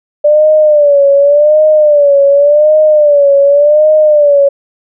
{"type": "tone with vibrato", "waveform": "sine", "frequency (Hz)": 587.3, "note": "D5", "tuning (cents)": 0, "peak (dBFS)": -3, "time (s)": [0.24, 4.49], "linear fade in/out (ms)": 10, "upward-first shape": "sine", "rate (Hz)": 0.88, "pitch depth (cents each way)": 88, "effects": []}